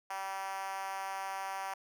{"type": "tone with high-pass filter", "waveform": "5% pulse", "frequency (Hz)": 193.3, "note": "G3", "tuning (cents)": -24, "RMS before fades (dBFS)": -39, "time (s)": [0.1, 1.74], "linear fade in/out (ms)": 5, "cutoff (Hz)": 820, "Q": 4.3, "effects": []}